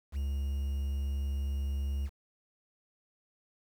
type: tone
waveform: triangle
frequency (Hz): 69.4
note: C#2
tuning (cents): +3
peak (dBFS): -28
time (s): 0.12-2.1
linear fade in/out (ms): 50
effects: 9-bit